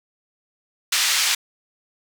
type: band-pass noise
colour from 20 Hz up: white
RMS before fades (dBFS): -20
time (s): 0.92-1.35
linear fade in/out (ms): 5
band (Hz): 1600 to 6000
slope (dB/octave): 12
effects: none